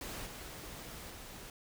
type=noise with level steps; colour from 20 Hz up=pink; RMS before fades=-43 / -47 / -49 dBFS; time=0.01-1.5 s; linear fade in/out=2 ms; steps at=0.26 / 1.1 s; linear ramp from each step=5 ms; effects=none